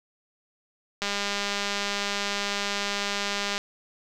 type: click train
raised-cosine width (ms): 0.2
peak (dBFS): -11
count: 518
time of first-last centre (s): 1.02-3.579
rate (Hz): 202
effects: none